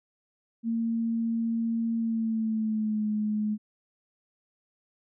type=tone with pitch glide; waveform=sine; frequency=228.8 to 212.2 Hz; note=A#3 to G#3; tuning=-32 to +38 cents; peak=-25 dBFS; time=0.63-3.58 s; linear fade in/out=50 ms; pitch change=-130 cents; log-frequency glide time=1.96-3.07 s; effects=none